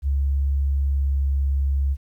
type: tone with pitch glide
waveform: sine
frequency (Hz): 69.3 to 68.86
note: C#2 to C#2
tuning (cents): 0 to -11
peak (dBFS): -18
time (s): 0.02-1.97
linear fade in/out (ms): 50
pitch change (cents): -11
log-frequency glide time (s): 0.92-1.13
effects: 10-bit